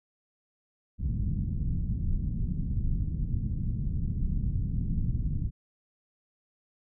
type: low-pass noise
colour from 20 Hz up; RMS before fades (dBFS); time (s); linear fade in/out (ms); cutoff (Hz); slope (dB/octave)
pink; -29; 0.98-5.51; 50; 190; 24
effects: none